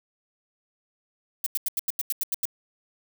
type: noise bursts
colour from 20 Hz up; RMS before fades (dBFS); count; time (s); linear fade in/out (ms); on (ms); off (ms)
violet; -26; 10; 1.44-2.454; 2; 24; 86
effects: none